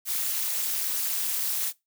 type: noise with amplitude modulation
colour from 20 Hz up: blue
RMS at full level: -24 dBFS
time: 0.05-1.73 s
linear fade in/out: 50 ms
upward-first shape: sine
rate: 238 Hz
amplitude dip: 100%
effects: noise-tail reverb RT60 0.2 s tail -21 dB re dry